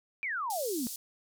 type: exponential sweep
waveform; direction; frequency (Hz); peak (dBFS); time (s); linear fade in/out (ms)
sine; down; 2422 to 223.1; -31; 0.23-0.87; 0
type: band-pass noise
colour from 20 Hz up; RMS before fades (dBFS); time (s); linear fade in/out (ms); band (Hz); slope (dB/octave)
white; -40; 0.5-0.96; 2; 4400 to 15000; 24
effects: none

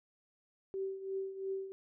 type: tone with tremolo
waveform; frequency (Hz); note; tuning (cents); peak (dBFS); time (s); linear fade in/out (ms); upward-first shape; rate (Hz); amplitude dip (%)
sine; 385.9; G4; -27; -33; 0.74-1.72; 0; triangle; 2.9; 75
effects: none

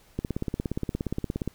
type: click train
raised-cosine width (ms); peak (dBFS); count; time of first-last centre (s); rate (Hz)
3; -15; 23; 0.19-1.477; 17.1
effects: pink hiss -59 dBFS RMS until 1.54 s

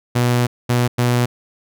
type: tone bursts at uneven times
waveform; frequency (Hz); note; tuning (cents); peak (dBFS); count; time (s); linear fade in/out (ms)
sawtooth; 121.9; B2; -22; -10; 3; 0.15-0.47 / 0.69-0.88 / 0.98-1.26; 10
effects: none

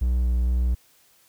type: tone with vibrato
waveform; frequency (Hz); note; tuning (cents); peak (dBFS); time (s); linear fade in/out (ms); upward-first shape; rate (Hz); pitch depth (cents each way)
triangle; 61; B1; -21; -17; 0.01-0.75; 10; square; 2.2; 14
effects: white hiss -59 dBFS RMS until 1.28 s

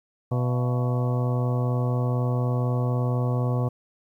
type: harmonic tone with a mistuned harmonic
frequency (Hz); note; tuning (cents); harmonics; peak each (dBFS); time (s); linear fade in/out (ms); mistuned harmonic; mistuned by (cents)
124.1; B2; +9; 1 / 2 / 3 / 4 / 5 / 6 / 7 / 8 / 9; -22 / -32 / -36 / -33 / -37 / -38 / -41 / -44 / -39; 0.31-3.69; 10; 6; -100
effects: 10-bit

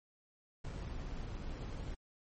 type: noise with sample-and-hold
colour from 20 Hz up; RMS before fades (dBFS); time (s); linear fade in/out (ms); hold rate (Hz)
brown; -42; 0.64-1.95; 10; 3675
effects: MP3 32 kbps

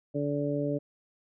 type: harmonic tone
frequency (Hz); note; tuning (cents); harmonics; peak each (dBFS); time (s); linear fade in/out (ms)
144.5; D3; -28; 1 / 2 / 3 / 4; -33 / -31 / -34 / -33; 0.14-0.79; 20
effects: none

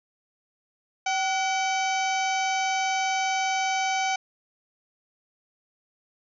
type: harmonic tone with a mistuned harmonic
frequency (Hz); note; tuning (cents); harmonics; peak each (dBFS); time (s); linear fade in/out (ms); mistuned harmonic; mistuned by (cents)
765; G5; -42; 1 / 2 / 3 / 4 / 5 / 6 / 7 / 8 / 9; -25 / -34 / -30 / -36 / -42 / -41 / -42 / -35 / -46; 1.06-4.16; 5; 2; -81
effects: none

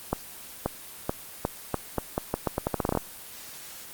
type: accelerating click train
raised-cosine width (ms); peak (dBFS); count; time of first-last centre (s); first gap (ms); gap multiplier
1; -10; 18; 0.13-2.974; 530; 0.82
effects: white hiss -43 dBFS RMS until 3.93 s + Opus 24 kbps

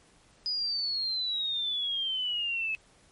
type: exponential sweep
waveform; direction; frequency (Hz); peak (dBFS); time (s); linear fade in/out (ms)
sine; down; 4988 to 2584; -28; 0.46-2.75; 0
effects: pink hiss -61 dBFS RMS until 3.11 s + MP3 48 kbps

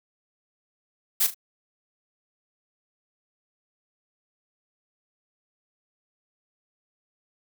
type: noise with echo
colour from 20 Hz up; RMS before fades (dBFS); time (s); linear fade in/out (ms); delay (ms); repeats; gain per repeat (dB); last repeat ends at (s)
blue; -21; 1.2-1.27; 10; 38; 2; -11; 1.346
effects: none

